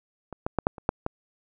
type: clicks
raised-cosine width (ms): 1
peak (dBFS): -23 / -13 / -9 / -6 / -26 / -7 / -13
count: 7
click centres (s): 0.327 / 0.465 / 0.587 / 0.669 / 0.782 / 0.891 / 1.064
effects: none